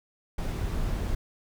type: noise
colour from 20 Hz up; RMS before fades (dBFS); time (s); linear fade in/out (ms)
brown; -29; 0.38-1.15; 5
effects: none

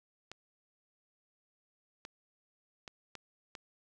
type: clicks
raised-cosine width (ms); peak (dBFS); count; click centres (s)
0.2; -27; 5; 0.316 / 2.051 / 2.878 / 3.153 / 3.552
effects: none

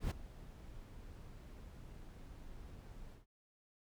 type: noise with ADSR envelope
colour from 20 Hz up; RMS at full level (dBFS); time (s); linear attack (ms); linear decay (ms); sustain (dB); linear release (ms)
brown; -33; 0-3.26; 110; 8; -19; 140
effects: none

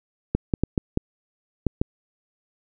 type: clicks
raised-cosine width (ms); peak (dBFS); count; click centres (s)
3; -7; 7; 0.35 / 0.538 / 0.636 / 0.778 / 0.974 / 1.667 / 1.815
effects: none

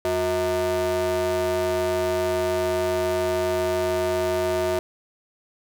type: ring-modulated tone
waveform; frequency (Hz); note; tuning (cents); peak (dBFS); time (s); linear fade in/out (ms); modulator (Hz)
square; 138.9; C#3; +4; -19; 0.05-4.79; 0; 502
effects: 8-bit

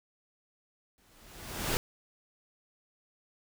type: noise with exponential growth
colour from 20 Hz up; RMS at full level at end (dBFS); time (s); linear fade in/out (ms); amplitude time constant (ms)
pink; -28; 0.98-1.77; 0; 170
effects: none

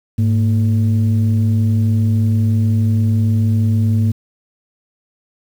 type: tone pair together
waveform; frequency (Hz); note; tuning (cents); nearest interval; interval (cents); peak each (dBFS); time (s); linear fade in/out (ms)
sine; 104.7 / 227.7; G#2 / A#3; +15 / -40; octave + minor second; 1345; -11 / -17; 0.18-4.12; 10
effects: tanh soft clip ceiling -7 dBFS + 7-bit

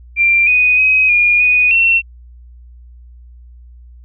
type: tone with pitch steps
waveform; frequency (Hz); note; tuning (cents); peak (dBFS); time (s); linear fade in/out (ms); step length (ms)
sine; 2371 / 2487 / 2530 / 2428 / 2478 / 2711; D7 / D#7 / D#7 / D#7 / D#7 / E7; +16 / -1 / +28 / -43 / -8 / +48; -8; 0.16-2.02; 50; 310
effects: added 60 Hz sine -36 dBFS peak until 4.04 s

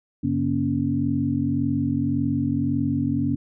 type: tone cluster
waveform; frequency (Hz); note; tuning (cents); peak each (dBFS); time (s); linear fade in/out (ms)
sine; 96.3 / 141.6 / 239.8 / 281.6; G2 / C#3 / A#3 / C#4; -30 / +37 / +49 / +27; -29 / -27 / -25 / -24; 0.23-3.36; 10
effects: none

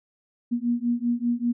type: beating tone pair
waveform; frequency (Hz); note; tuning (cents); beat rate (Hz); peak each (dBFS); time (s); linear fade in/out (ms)
sine; 236.5 / 241.6; A#3 / B3; +25 / -38; 5.1; -25; 0.51-1.53; 20
effects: none

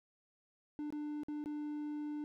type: tone with dropouts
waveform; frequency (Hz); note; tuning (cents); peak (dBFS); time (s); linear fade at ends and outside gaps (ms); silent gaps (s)
triangle; 297.6; D4; +23; -36; 0.79-2.24; 0; 0.904-0.925 / 1.234-1.284 / 1.44-1.459
effects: none

